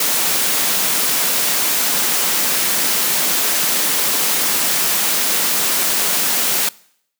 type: high-pass noise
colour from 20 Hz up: white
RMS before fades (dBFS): -17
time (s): 0-6.69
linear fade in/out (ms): 5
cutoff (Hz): 150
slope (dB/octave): 48
effects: noise-tail reverb RT60 0.7 s tail -23 dB re dry